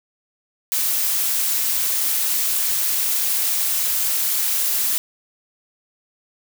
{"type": "noise with amplitude modulation", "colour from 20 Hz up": "blue", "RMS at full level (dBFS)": -18, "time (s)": [0.72, 4.98], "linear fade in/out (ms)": 0, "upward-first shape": "sine", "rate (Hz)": 224, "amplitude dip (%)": 55, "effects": []}